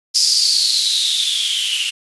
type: noise with band-pass filter sweep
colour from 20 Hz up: violet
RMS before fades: -17 dBFS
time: 0.14-1.91 s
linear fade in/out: 20 ms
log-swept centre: 5100 to 2800 Hz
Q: 9.3
effects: resampled to 24000 Hz